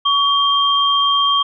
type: tone pair together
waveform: sine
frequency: 1127 / 3188 Hz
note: C#6 / G7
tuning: +28 / +28 cents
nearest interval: octave + tritone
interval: 1800 cents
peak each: -15 dBFS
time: 0.05-1.43 s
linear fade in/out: 10 ms
effects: none